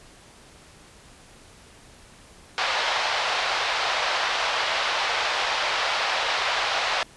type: band-pass noise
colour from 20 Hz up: pink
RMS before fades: -25 dBFS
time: 2.58-7.03 s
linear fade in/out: 0 ms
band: 630 to 4700 Hz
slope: 24 dB/octave
effects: pink hiss -50 dBFS RMS until 7.16 s + resampled to 24000 Hz